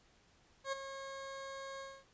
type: tone with ADSR envelope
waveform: 20% pulse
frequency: 543 Hz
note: C#5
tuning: 36 cents flat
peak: -29 dBFS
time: 0.64-2.05 s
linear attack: 84 ms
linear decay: 14 ms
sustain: -10 dB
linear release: 250 ms
effects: pink hiss -68 dBFS RMS until 2.13 s + resampled to 16000 Hz